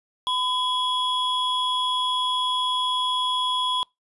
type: tone pair together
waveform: triangle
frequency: 1008 / 3344 Hz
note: B5 / G#7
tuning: +35 / +11 cents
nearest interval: octave + major sixth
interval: 2076 cents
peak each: -23 dBFS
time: 0.27-3.83 s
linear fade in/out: 0 ms
effects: noise-tail reverb RT60 0.2 s tail -26 dB re dry + resampled to 24000 Hz